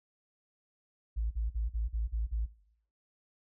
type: tone bursts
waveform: sine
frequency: 55 Hz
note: A1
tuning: in tune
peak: -28 dBFS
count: 7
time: 1.16-2.462 s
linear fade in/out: 20 ms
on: 150 ms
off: 42 ms
effects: noise-tail reverb RT60 0.7 s tail -19 dB re dry + tanh soft clip ceiling -24 dBFS